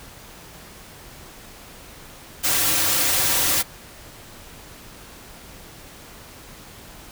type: noise with comb filter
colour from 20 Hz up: white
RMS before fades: -20 dBFS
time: 2.43-3.63 s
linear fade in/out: 20 ms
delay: 4.7 ms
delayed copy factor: -0.8
effects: pink hiss -43 dBFS RMS until 7.11 s